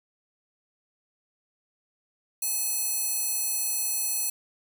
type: tone with high-pass filter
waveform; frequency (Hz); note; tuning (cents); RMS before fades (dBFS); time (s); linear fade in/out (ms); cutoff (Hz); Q
square; 854; G#5; +48; -28; 2.42-4.3; 5; 8800; 0.84
effects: none